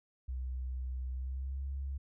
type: tone with pitch glide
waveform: sine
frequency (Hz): 63.7 to 68.27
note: C2 to C#2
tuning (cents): -46 to -26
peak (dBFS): -35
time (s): 0.28-1.98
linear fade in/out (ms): 10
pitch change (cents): +120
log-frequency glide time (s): 1.12-1.65
effects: none